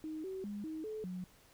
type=tone with pitch steps; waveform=sine; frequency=312.5 / 379.8 / 205.2 / 315.1 / 432.7 / 182.3 Hz; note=D#4 / F#4 / G#3 / D#4 / A4 / F#3; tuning=+8 / +45 / -21 / +22 / -29 / -25 cents; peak=-39 dBFS; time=0.04-1.24 s; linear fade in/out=0 ms; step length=200 ms; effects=pink hiss -64 dBFS RMS until 1.53 s